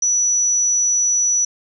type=tone; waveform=sine; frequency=5910 Hz; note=F#8; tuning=3 cents flat; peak=-14 dBFS; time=0.02-1.45 s; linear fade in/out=5 ms; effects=none